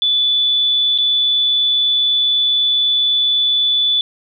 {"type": "tone with dropouts", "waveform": "sine", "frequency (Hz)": 3472, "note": "A7", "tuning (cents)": -24, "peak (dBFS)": -12, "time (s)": [0.02, 4.01], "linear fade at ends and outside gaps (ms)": 1, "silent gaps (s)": [0.978, 0.985], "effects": []}